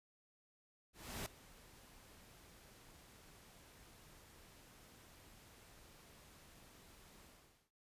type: noise with ADSR envelope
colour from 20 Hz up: pink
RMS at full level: -43 dBFS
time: 0.93-7.71 s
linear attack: 330 ms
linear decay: 4 ms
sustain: -19 dB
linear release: 460 ms
effects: noise-tail reverb RT60 0.2 s tail -26 dB re dry + resampled to 32000 Hz